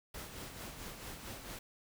pink noise with tremolo, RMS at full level -45 dBFS, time 0.14-1.59 s, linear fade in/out 5 ms, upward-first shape sine, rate 4.5 Hz, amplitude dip 45%, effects none

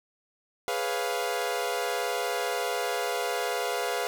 sawtooth chord, C# dominant seventh, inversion second, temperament equal, 415.3 / 493.9 / 554.4 / 698.5 Hz, G#4 / B4 / C#5 / E#5, 0 / 0 / 0 / 0 cents, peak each -30 / -28 / -33 / -28 dBFS, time 0.68-4.07 s, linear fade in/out 0 ms, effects none

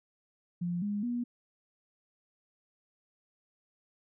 sine tone with pitch steps, 174.61 / 205.3 / 241.3 Hz, F3 / G#3 / B3, 0 / -20 / -40 cents, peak -30 dBFS, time 0.61-1.24 s, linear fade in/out 10 ms, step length 210 ms, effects none

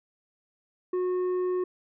sine tone with tanh clipping, 364.4 Hz, F#4, 26 cents flat, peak -26 dBFS, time 0.93-1.64 s, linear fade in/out 5 ms, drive 6 dB, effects none

